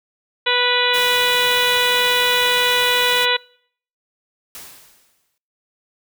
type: harmonic tone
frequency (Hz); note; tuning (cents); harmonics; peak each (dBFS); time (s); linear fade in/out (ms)
491.7; B4; -8; 1 / 2 / 3 / 4 / 5 / 6 / 7 / 8; -23 / -23 / -23 / -23 / -23 / -23 / -23 / -23; 0.46-3.37; 10
type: noise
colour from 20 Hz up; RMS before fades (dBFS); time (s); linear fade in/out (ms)
white; -28; 0.93-3.26; 20
type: noise with exponential decay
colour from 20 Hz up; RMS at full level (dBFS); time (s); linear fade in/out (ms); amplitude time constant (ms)
white; -34; 4.55-5.38; 1; 180
effects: noise-tail reverb RT60 0.6 s tail -25 dB re dry